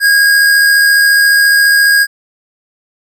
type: tone with amplitude modulation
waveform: square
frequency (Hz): 1635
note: G#6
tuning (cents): -28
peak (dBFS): -5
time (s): 0-2.07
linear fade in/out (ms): 50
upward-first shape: sine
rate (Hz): 74.5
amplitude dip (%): 30
effects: none